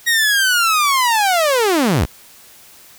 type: linear sweep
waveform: sawtooth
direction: down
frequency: 1900 to 46.99 Hz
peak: -9 dBFS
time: 0.06-2.06 s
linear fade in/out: 20 ms
effects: white hiss -44 dBFS RMS until 2.98 s